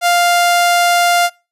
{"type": "tone", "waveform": "sawtooth", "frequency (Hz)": 699, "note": "F5", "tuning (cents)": 1, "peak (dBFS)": -6, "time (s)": [0.01, 1.3], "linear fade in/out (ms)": 50, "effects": ["noise-tail reverb RT60 0.3 s tail -24 dB re dry", "resampled to 32000 Hz"]}